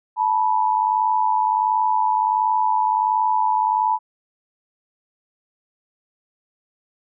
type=tone pair together; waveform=sine; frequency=873.6 / 975 Hz; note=A5 / B5; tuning=-13 / -23 cents; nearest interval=major second; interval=190 cents; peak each=-19 dBFS; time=0.16-3.99 s; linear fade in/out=50 ms; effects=none